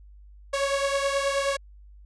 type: beating tone pair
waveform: sawtooth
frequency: 552 / 561.4 Hz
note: C#5 / C#5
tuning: -7 / +22 cents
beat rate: 9.4 Hz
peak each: -21 / -25 dBFS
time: 0.53-1.57 s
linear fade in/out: 10 ms
effects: added 50 Hz sine -46 dBFS peak until 2.05 s + resampled to 22050 Hz